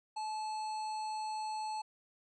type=harmonic tone with a mistuned harmonic; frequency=864 Hz; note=A5; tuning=32 cents flat; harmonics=1 / 3 / 5 / 7 / 9 / 10; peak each=-36 / -54 / -49 / -64 / -56 / -62 dBFS; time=0.16-1.82 s; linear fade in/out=10 ms; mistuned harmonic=3; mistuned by=+19 cents; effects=none